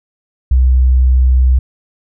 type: tone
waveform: sine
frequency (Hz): 63.7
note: C2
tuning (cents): -46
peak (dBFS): -6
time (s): 0.51-1.59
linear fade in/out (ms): 5
effects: none